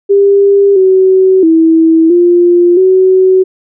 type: tone with pitch steps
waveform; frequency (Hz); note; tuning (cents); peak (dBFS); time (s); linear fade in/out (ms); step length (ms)
sine; 399.1 / 377.3 / 324.7 / 349.9 / 374.9; G4 / F#4 / E4 / F4 / F#4; +31 / +34 / -26 / +3 / +23; -3; 0.09-3.44; 20; 670
effects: none